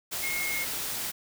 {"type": "tone in noise", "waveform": "sine", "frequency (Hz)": 2156, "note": "C#7", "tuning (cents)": -49, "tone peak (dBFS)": -30, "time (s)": [0.22, 0.65], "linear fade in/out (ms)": 20, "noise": "white", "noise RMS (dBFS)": -33, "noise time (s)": [0.11, 1.12], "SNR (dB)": 0, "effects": []}